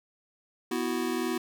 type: chord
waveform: square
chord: B suspended fourth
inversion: none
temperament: just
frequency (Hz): 246.9 / 329.3 / 370.4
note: B3 / E4 / F#4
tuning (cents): 0 / -2 / +2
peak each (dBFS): -33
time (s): 0.71-1.38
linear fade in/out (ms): 5
effects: none